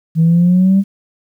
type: exponential sweep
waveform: sine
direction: up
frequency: 160 to 198.9 Hz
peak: -6 dBFS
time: 0.15-0.84 s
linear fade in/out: 50 ms
effects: tanh soft clip ceiling -4 dBFS + 8-bit